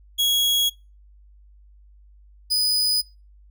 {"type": "tone pair in turn", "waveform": "40% pulse", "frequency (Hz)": [3322, 4977], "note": ["G#7", "D#8"], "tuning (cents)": [0, 0], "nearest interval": "perfect fifth", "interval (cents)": 700, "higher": "second", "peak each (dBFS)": -17, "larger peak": "neither", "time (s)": [[0.18, 0.7], [2.5, 3.02]], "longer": "neither", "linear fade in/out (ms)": 20, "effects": ["noise-tail reverb RT60 0.3 s tail -24 dB re dry", "added 50 Hz sine -48 dBFS peak until 3.5 s"]}